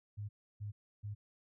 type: tone bursts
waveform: sine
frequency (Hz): 103.7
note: G#2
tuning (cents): -2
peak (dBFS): -39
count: 3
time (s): 0.17-1.15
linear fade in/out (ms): 20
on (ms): 120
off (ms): 310
effects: none